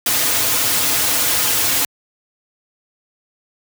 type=noise with comb filter; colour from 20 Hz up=white; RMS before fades=-17 dBFS; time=0.06-1.85 s; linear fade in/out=2 ms; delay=5.2 ms; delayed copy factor=-0.75; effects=high-pass 80 Hz 12 dB/octave